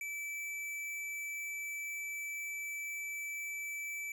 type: tone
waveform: square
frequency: 2314 Hz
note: D7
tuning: 26 cents flat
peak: -39 dBFS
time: 0.01-4.12 s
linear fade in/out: 2 ms
effects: none